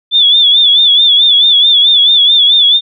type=tone with vibrato; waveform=sine; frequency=3477 Hz; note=A7; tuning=21 cents flat; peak=-4 dBFS; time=0.11-2.81 s; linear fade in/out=50 ms; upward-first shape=sine; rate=4.6 Hz; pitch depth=80 cents each way; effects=none